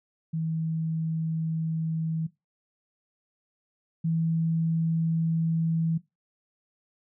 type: tone pair in turn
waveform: sine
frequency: 161.1 / 163.44 Hz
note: E3 / E3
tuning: -39 / -14 cents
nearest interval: unison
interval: 25 cents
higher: second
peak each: -26 / -23 dBFS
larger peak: second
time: 0.33-2.27 / 4.04-5.98 s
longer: neither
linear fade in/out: 10 ms
effects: noise-tail reverb RT60 0.2 s tail -18 dB re dry